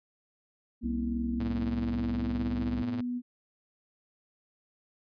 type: tone with pitch glide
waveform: sine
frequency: 236.9 to 245.5 Hz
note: A#3 to B3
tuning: +28 to -10 cents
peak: -30 dBFS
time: 0.81-3.22 s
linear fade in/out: 50 ms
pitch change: +62 cents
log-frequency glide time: 1.61-2.61 s
type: harmonic tone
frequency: 65 Hz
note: C2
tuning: 11 cents flat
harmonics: 1 / 3 / 4 / 5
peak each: -35 / -40 / -41 / -42 dBFS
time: 0.83-2.83 s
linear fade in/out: 10 ms
type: tone with tremolo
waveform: sawtooth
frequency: 110 Hz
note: A2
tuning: in tune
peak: -30 dBFS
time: 1.4-3.01 s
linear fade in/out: 0 ms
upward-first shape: triangle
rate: 19 Hz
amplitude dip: 70%
effects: resampled to 11025 Hz